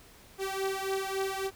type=beating tone pair; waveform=sawtooth; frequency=385 / 388.6 Hz; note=G4 / G4; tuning=-31 / -15 cents; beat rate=3.6 Hz; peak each=-29 / -30 dBFS; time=0.38-1.51 s; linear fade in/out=50 ms; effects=pink hiss -55 dBFS RMS until 1.55 s